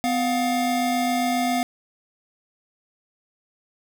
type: tone pair together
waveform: square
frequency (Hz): 251.8 / 708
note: B3 / F5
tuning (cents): +34 / +23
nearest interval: octave + tritone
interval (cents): 1789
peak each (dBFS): -24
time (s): 0.04-1.63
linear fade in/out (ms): 0
effects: none